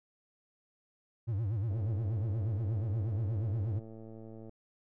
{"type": "tone with vibrato", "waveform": "triangle", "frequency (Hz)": 106, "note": "G#2", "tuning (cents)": 36, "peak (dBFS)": -28, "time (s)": [1.27, 3.8], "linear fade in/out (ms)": 20, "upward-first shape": "sine", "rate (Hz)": 8.4, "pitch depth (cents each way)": 200}
{"type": "click train", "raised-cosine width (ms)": 2, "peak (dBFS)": -36, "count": 310, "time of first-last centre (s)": [1.71, 4.494], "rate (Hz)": 111}
{"effects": []}